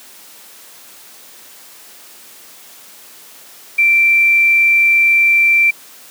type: tone with quantisation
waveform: sine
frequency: 2349 Hz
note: D7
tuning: in tune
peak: -8 dBFS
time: 3.78-5.71 s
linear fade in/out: 10 ms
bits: 6
effects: white hiss -40 dBFS RMS until 6.1 s + high-pass 200 Hz 12 dB/octave